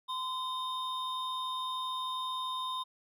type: tone pair together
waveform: triangle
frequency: 1028 / 3675 Hz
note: C6 / A#7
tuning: -31 / -25 cents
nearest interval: octave + minor seventh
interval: 2206 cents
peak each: -33 / -37 dBFS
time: 0.08-2.84 s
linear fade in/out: 20 ms
effects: none